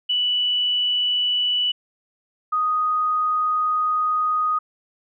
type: tone pair in turn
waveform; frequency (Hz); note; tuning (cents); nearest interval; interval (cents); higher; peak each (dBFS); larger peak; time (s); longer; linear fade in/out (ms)
sine; 2962 / 1244.6; F#7 / D#6; +1 / 0; octave + minor third; 1501; first; -18; neither; 0.09-1.72 / 2.52-4.59; second; 10
effects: none